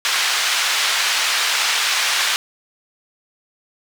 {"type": "band-pass noise", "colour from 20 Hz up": "white", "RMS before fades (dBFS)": -19, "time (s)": [0.05, 2.36], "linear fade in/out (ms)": 0, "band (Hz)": [1100, 4400], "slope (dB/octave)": 12, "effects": []}